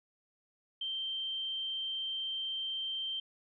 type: tone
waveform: sine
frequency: 3136 Hz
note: G7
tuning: in tune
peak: -34 dBFS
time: 0.81-3.2 s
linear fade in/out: 5 ms
effects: none